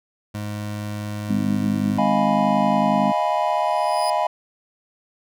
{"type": "tone", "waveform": "25% pulse", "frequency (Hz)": 104.6, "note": "G#2", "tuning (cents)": 13, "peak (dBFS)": -23, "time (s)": [0.34, 1.99], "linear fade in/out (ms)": 10}
{"type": "harmonic tone", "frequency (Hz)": 50.9, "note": "G#1", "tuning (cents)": -34, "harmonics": [3, 4, 5, 6], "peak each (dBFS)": [-31, -21, -24, -32], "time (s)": [1.29, 3.12], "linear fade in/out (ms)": 10}
{"type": "chord", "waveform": "triangle", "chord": "F half-diminished seventh", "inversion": "third", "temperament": "equal", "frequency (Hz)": [622.3, 698.5, 830.6, 987.8], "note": ["Eb5", "F5", "Ab5", "Cb6"], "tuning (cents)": [0, 0, 0, 0], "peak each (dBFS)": -22, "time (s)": [1.98, 4.27], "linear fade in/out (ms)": 5}
{"type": "tone with exponential growth", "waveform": "30% pulse", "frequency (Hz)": 4978, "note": "D#8", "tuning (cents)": 0, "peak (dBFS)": -24, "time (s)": [3.36, 4.1], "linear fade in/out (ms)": 2, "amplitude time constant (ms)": 160}
{"effects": []}